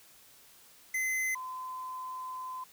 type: tone pair in turn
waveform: square / sine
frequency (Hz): 2048 / 1024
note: C7 / C6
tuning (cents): -38 / -38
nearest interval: octave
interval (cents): 1200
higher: first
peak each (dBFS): -30 / -37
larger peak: first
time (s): 0.94-1.35 / 1.35-2.64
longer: second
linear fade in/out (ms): 5
effects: white hiss -58 dBFS RMS until 2.72 s